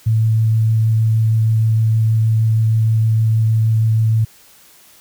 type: tone with vibrato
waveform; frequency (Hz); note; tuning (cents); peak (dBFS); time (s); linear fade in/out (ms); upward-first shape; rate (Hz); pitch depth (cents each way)
sine; 111.1; A2; +17; -11; 0.06-4.25; 10; sine; 6.4; 9
effects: white hiss -47 dBFS RMS until 5 s